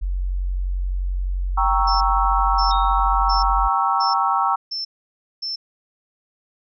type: tone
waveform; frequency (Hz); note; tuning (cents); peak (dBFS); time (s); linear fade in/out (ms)
sine; 45.78; F#1; -18; -20; 0.01-3.69; 20
type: chord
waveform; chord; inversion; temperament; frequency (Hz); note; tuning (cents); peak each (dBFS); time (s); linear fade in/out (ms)
sine; G diminished seventh; none; equal; 784 / 932.3 / 1108.7 / 1318.5; G5 / Bb5 / Db6 / Fb6; 0 / 0 / 0 / 0; -22; 1.57-4.56; 10
type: tone bursts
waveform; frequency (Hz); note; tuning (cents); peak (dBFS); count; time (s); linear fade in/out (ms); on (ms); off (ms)
sine; 5330; E8; +18; -24; 6; 1.87-5.56; 10; 140; 570
type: tone with exponential decay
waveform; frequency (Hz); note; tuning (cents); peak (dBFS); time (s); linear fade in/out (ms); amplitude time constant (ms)
sine; 3724; A#7; -2; -26; 2.71-3.17; 2; 100
effects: none